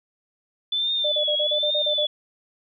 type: tone with vibrato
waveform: sine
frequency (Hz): 3482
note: A7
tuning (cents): -19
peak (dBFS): -21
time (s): 0.72-2.07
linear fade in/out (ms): 5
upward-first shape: triangle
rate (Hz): 1.2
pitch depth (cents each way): 92
type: tone bursts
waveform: sine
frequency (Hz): 599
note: D5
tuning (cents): +34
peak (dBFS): -23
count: 9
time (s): 1.04-2.059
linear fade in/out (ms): 10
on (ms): 83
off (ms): 34
effects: none